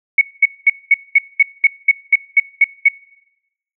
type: tone bursts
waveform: sine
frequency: 2217 Hz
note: C#7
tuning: in tune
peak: -5 dBFS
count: 12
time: 0.18-2.886 s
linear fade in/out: 5 ms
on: 33 ms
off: 210 ms
effects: noise-tail reverb RT60 0.9 s tail -23 dB re dry